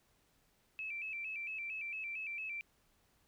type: tone with vibrato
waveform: sine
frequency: 2466 Hz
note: D#7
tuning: 16 cents flat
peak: -39 dBFS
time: 0.79-2.61 s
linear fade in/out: 0 ms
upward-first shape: square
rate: 4.4 Hz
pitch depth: 85 cents each way
effects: pink hiss -73 dBFS RMS until 3.27 s